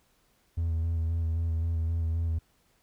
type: tone with vibrato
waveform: triangle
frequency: 82.41 Hz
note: E2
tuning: in tune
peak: -23 dBFS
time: 0.57-2.39 s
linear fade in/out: 10 ms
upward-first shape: square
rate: 3.8 Hz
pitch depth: 23 cents each way
effects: tanh soft clip ceiling -20 dBFS + pink hiss -68 dBFS RMS until 2.82 s